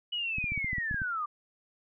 sine linear sweep, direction down, 2960 to 1166 Hz, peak -30 dBFS, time 0.12-1.26 s, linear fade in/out 10 ms
clicks, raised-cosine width 5 ms, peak -25 dBFS, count 10, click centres 0.384 / 0.442 / 0.52 / 0.577 / 0.645 / 0.731 / 0.783 / 0.912 / 0.944 / 1.018 s
effects none

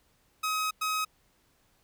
sawtooth tone bursts at uneven times, 1268 Hz, D#6, 32 cents sharp, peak -24 dBFS, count 2, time 0.43-0.71 / 0.81-1.05 s, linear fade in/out 10 ms, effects pink hiss -68 dBFS RMS until 1.83 s

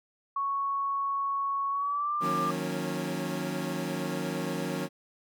sine tone with pitch glide, 1108.7 to 1188.3 Hz, C#6 to D6, 0 to +20 cents, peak -27 dBFS, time 0.36-2.51 s, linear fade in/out 5 ms, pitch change +120 cents, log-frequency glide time 1.7-2.15 s
25% pulse chord, D# minor seventh, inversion none, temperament equal with one note detuned, 155.56 / 181.92 / 233.1 / 277.2 Hz, D#3 / F#3 / A#3 / C#4, 0 / -29 / 0 / 0 cents, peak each -33 / -31 / -35 / -32 dBFS, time 2.2-4.89 s, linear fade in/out 50 ms
effects none

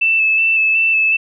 sine tone with vibrato, 2637 Hz, E7, in tune, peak -11 dBFS, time 0.01-1.17 s, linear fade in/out 10 ms, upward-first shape square, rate 2.7 Hz, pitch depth 16 cents each way, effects none

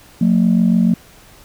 sine tone pair together, 180.2 / 227 Hz, F#3 / A#3, -45 / -46 cents, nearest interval major third, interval 399 cents, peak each -12 dBFS, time 0.21-0.94 s, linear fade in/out 5 ms, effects tanh soft clip ceiling -5 dBFS + pink hiss -45 dBFS RMS until 1.44 s

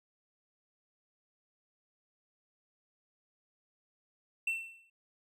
triangle tone with exponential decay, 2691 Hz, E7, 35 cents sharp, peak -26 dBFS, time 4.47-4.9 s, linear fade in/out 5 ms, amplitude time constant 93 ms, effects none

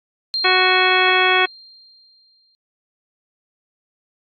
sine tone with exponential decay, 4187 Hz, C8, in tune, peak -18 dBFS, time 0.34-2.55 s, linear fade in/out 0 ms, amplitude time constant 480 ms
harmonic tone, 370 Hz, F#4, in tune, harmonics 1 / 2 / 3 / 4 / 5 / 6 / 7 / 9, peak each -21 / -21 / -21 / -21 / -21 / -21 / -21 / -21 dBFS, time 0.44-1.46 s, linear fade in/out 10 ms
effects AAC 64 kbps

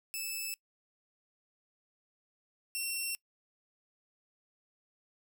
10% pulse tone pair in turn, 2626 / 2715 Hz, E7 / F7, -7 / -50 cents, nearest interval minor second, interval 57 cents, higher second, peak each -27 / -25 dBFS, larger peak second, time 0.14-0.54 / 2.75-3.15 s, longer neither, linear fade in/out 0 ms, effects noise-tail reverb RT60 0.1 s tail -23 dB re dry

